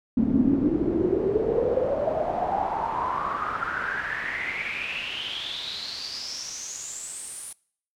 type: noise with band-pass filter sweep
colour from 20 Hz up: brown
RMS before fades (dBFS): -27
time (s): 0.17-7.53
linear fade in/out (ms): 5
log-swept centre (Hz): 230 to 9900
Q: 8.8
effects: noise-tail reverb RT60 0.6 s tail -24 dB re dry